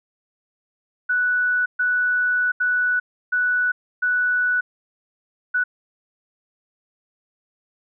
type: tone bursts at uneven times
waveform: sine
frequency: 1480 Hz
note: F#6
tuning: in tune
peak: -17 dBFS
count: 6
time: 1.09-1.66 / 1.79-2.52 / 2.6-3 / 3.32-3.72 / 4.02-4.61 / 5.54-5.64 s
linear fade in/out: 10 ms
effects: none